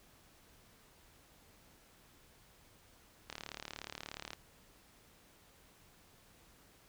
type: click train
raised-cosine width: 0.2 ms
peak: -25 dBFS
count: 39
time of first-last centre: 3.3-4.333 s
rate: 36.8 Hz
effects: pink hiss -64 dBFS RMS until 6.88 s